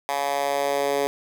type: tone with high-pass filter sweep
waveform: 10% pulse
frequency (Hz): 141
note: C#3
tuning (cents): +30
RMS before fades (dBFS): -24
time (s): 0.09-1.07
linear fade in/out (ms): 0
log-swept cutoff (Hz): 800 to 420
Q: 2.1
effects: none